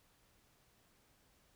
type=silence; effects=pink hiss -71 dBFS RMS until 1.55 s